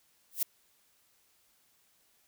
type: noise with exponential growth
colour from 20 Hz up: violet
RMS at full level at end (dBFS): -24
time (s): 0.31-0.43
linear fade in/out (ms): 5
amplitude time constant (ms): 25
effects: white hiss -69 dBFS RMS until 2.27 s